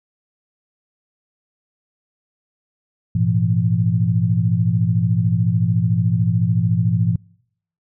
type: tone cluster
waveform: sine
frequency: 105.3 / 119 / 169.5 Hz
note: G#2 / A#2 / E3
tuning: +24 / +36 / +49 cents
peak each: -19 dBFS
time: 3.15-7.16 s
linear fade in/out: 5 ms
effects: noise-tail reverb RT60 0.7 s tail -26 dB re dry